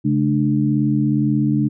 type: tone cluster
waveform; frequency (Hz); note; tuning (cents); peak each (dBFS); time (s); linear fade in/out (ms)
sine; 137.6 / 214.5 / 296.8; C#3 / A3 / D4; -12 / -44 / +18; -19; 0.04-1.69; 20
effects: none